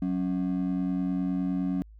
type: ring-modulated tone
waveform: triangle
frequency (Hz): 229.4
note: A#3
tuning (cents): -28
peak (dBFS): -20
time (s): 0.02-1.82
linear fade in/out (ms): 0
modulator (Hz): 44.9
effects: tanh soft clip ceiling -16 dBFS + added 53 Hz sine -47 dBFS peak until 1.99 s